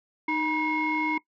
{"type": "tone cluster", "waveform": "sine", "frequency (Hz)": [308.8, 963, 2164], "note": ["D#4", "B5", "C#7"], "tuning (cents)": [-13, -44, -42], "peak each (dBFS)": -27, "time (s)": [0.28, 1.18], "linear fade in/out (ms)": 5, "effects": ["noise-tail reverb RT60 0.1 s tail -20 dB re dry", "tanh soft clip ceiling -18 dBFS"]}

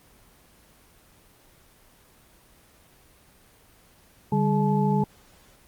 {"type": "tone cluster", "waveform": "sine", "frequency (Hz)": [146.3, 199.1, 420.6, 864], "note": ["D3", "G3", "G#4", "A5"], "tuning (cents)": [-6, 27, 22, -32], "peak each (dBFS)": [-24, -23, -28, -27], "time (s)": [4.32, 5.04], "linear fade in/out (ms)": 5, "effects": ["pink hiss -56 dBFS RMS until 5.67 s", "Opus 24 kbps"]}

